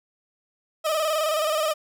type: tone with vibrato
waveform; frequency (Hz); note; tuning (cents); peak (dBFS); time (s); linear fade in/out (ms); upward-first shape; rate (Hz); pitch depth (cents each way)
30% pulse; 622.3; D#5; 0; -19; 0.84-1.74; 20; square; 19; 51
effects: none